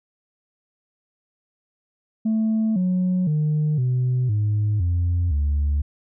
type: tone with pitch steps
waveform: sine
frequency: 220 / 182.87 / 152.01 / 126.36 / 105.03 / 87.31 / 72.57 Hz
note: A3 / F#3 / D#3 / B2 / G#2 / F2 / D2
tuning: 0 / -20 / -40 / +40 / +20 / 0 / -20 cents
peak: -16 dBFS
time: 2.25-5.82 s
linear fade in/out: 10 ms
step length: 510 ms
effects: tanh soft clip ceiling -16 dBFS